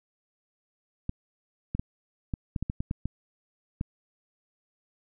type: clicks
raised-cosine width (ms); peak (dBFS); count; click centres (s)
5; -17; 11; 1.094 / 1.75 / 1.795 / 2.338 / 2.562 / 2.626 / 2.699 / 2.805 / 2.911 / 3.056 / 3.811
effects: none